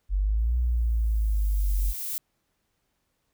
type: exponential two-way sweep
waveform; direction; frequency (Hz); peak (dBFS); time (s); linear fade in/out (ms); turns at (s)
sine; up then down; 46 to 61 to 46; -21; 0.09-1.94; 50; 0.57
type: noise with exponential growth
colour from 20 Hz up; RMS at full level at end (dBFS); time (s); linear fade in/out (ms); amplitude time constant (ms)
violet; -30; 0.38-2.18; 0; 390
effects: pink hiss -75 dBFS RMS until 3.33 s